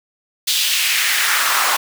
pink noise with high-pass filter sweep, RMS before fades -17 dBFS, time 0.47-1.77 s, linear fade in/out 10 ms, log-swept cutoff 3700 to 950 Hz, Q 2.1, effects none

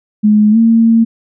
sine tone with pitch glide, 211.2 to 227.7 Hz, G#3 to A#3, +29 to -40 cents, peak -5 dBFS, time 0.23-1.05 s, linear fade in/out 20 ms, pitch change +131 cents, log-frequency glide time 0.51-0.57 s, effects none

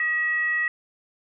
sine tone with frequency modulation, 1917 Hz, A#6, 48 cents sharp, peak -21 dBFS, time 0-0.68 s, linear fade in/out 2 ms, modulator 675 Hz, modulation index 0.32, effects none

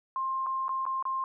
sine tone with dropouts, 1058 Hz, C6, 19 cents sharp, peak -28 dBFS, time 0.16-1.24 s, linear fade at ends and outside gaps 1 ms, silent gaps 0.463-0.467 / 0.682-0.692 / 0.854-0.864 / 1.026-1.053 s, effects none

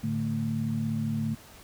sine tone cluster, 109.7 / 146.9 / 222.1 Hz, A2 / D3 / A3, -5 / +1 / +16 cents, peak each -33 / -32 / -29 dBFS, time 0.03-1.35 s, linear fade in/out 10 ms, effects pink hiss -51 dBFS RMS until 1.63 s

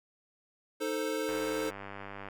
square chord, A diminished, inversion second, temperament equal, 311.1 / 440 / 523.3 Hz, Eb4 / A4 / C5, 0 / 0 / 0 cents, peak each -37 / -35 / -37 dBFS, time 0.8-1.71 s, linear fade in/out 20 ms
click train, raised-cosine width 0.5 ms, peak -27 dBFS, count 100, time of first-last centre 1.29-2.286 s, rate 99.4 Hz
effects none

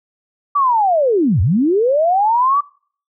sine linear two-way sweep, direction down then up, 1174.7 to 77.78 to 1174.7 Hz, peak -11 dBFS, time 0.55-2.61 s, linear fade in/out 10 ms, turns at 1.41 s, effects noise-tail reverb RT60 0.5 s tail -25 dB re dry

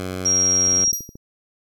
10% pulse tone with pitch glide, 92.6 to 91.7 Hz, F#2 to F#2, +2 to -15 cents, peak -18 dBFS, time 0-0.84 s, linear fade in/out 0 ms, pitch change -17 cents, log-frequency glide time 0.23-0.48 s
sine tone, 5630 Hz, F8, 13 cents sharp, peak -15 dBFS, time 0.25-0.92 s, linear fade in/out 10 ms
clicks, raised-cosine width 3 ms, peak -25 dBFS, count 10, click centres 0.675 / 0.731 / 0.768 / 0.799 / 0.847 / 0.878 / 0.929 / 1.007 / 1.091 / 1.155 s
sawtooth tone with exponential decay, 5730 Hz, F8, 44 cents sharp, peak -17 dBFS, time 0.93-1.17 s, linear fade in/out 2 ms, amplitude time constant 51 ms
effects none

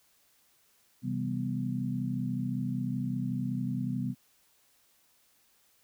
sine chord, C major seventh, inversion none, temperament equal, 130.81 / 164.81 / 196 / 246.9 Hz, C3 / E3 / G3 / B3, 0 / 0 / 0 / 0 cents, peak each -34 / -40 / -35 / -34 dBFS, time 1.02-4.15 s, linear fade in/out 50 ms, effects white hiss -67 dBFS RMS until 5.83 s

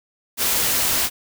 white noise, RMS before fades -20 dBFS, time 0.37-1.1 s, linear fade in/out 50 ms, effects none

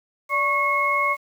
sine tone cluster, 583 / 1105 / 2172 Hz, D5 / C#6 / C#7, -13 / -6 / -36 cents, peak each -29 / -21 / -22 dBFS, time 0.29-1.17 s, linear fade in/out 50 ms, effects 8-bit

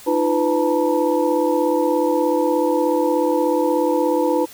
sine tone cluster, 305.7 / 342.4 / 499.5 / 883 / 956 Hz, D#4 / F4 / B4 / A5 / A#5, -30 / -34 / +20 / +6 / +43 cents, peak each -21 / -22 / -19 / -25 / -27 dBFS, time 0.06-4.46 s, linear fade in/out 20 ms, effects white hiss -42 dBFS RMS until 4.53 s

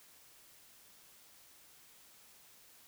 silence, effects white hiss -61 dBFS RMS until 2.87 s

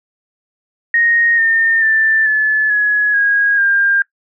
sine tone with pitch steps, 1864.7 / 1817.9 / 1772.3 / 1727.8 / 1684.4 / 1642.2 / 1601 Hz, A#6 / A#6 / A6 / A6 / G#6 / G#6 / G6, 0 / -44 / +12 / -32 / +24 / -20 / +36 cents, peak -10 dBFS, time 0.94-4.02 s, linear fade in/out 2 ms, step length 440 ms, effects noise-tail reverb RT60 0.1 s tail -21 dB re dry

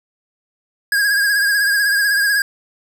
square tone with vibrato, 1637 Hz, G#6, 25 cents flat, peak -14 dBFS, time 0.92-2.42 s, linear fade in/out 2 ms, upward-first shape sine, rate 16 Hz, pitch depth 47 cents each way, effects none

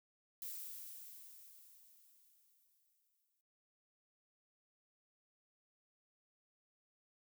violet noise with exponential decay, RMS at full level -45 dBFS, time 0.42-3.41 s, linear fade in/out 1 ms, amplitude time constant 650 ms, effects noise-tail reverb RT60 0.7 s tail -21 dB re dry

